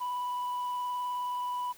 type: tone with vibrato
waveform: sine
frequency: 987.8 Hz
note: B5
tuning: in tune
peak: -28 dBFS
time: 0-1.73 s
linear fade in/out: 20 ms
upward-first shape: sine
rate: 19 Hz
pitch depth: 12 cents each way
effects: tanh soft clip ceiling -30 dBFS + white hiss -55 dBFS RMS until 1.77 s